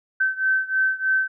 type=beating tone pair; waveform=sine; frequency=1539 / 1542.2 Hz; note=G6 / G6; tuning=-32 / -29 cents; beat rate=3.2 Hz; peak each=-21 / -23 dBFS; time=0.2-1.28 s; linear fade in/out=10 ms; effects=none